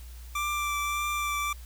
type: tone with vibrato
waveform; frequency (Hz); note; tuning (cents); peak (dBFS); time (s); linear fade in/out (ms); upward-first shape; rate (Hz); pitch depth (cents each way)
25% pulse; 1174.7; D6; 0; -24; 0.35-1.53; 5; triangle; 1.7; 16
effects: added 60 Hz sine -41 dBFS peak until 1.65 s + white hiss -54 dBFS RMS until 1.65 s